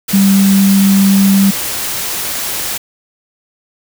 sine tone in noise, 196 Hz, G3, in tune, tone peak -6 dBFS, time 0.13-1.51 s, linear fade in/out 10 ms, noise white, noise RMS -19 dBFS, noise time 0.08-2.78 s, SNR +10 dB, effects none

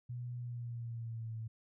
sine tone with pitch glide, 122.1 to 111.97 Hz, B2 to A2, -19 to +31 cents, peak -39 dBFS, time 0.09-1.48 s, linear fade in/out 10 ms, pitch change -150 cents, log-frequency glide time 0.37-1.36 s, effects none

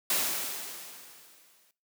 white noise with exponential decay, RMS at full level -26 dBFS, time 0.1-1.71 s, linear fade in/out 2 ms, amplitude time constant 350 ms, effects noise-tail reverb RT60 0.3 s tail -18 dB re dry + high-pass 200 Hz 12 dB/octave

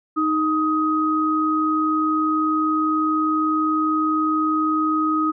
sine tone pair together, 311.1 / 1256 Hz, D#4 / D#6, 0 / +16 cents, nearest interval 2 octaves, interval 2416 cents, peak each -20 dBFS, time 0.16-5.32 s, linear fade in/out 20 ms, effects none

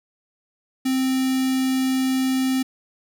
square tone with notch filter, 261.6 Hz, C4, in tune, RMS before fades -21 dBFS, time 0.85-2.63 s, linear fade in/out 10 ms, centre 1000 Hz, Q 0.77, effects none

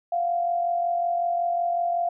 sine tone pair together, 692.6 / 738 Hz, F5 / F#5, -15 / -5 cents, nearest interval minor second, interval 110 cents, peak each -22 / -32 dBFS, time 0.12-2.09 s, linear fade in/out 5 ms, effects none

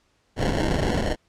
pink noise with sample-and-hold, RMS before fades -23 dBFS, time 0.36-1.16 s, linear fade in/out 50 ms, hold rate 1225 Hz, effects pink hiss -66 dBFS RMS until 1.28 s + low-pass 7000 Hz 12 dB/octave

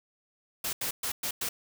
white noise bursts at uneven times, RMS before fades -32 dBFS, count 5, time 0.64-0.73 / 0.81-0.91 / 1.03-1.12 / 1.23-1.31 / 1.41-1.49 s, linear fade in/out 5 ms, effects none

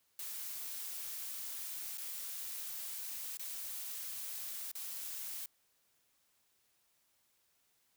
blue noise with dropouts, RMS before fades -43 dBFS, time 0.19-5.46 s, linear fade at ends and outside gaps 2 ms, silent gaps 1.975-1.98 / 3.372-3.394 / 4.716-4.752 s, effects white hiss -75 dBFS RMS until 7.96 s

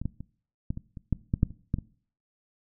clicks, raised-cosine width 5 ms, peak -21 / -17 / -26 / -17 / -23 / -27 / -12 / -12 / -8 / -30 / -13 / -21 dBFS, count 12, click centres 0.016 / 0.056 / 0.206 / 0.705 / 0.774 / 0.972 / 1.127 / 1.339 / 1.431 / 1.506 / 1.741 / 1.786 s, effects noise-tail reverb RT60 0.5 s tail -21 dB re dry

